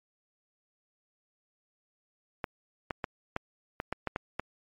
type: clicks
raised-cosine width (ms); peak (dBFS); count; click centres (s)
0.5; -16; 9; 2.442 / 2.908 / 3.042 / 3.364 / 3.801 / 3.926 / 4.073 / 4.161 / 4.396
effects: MP3 64 kbps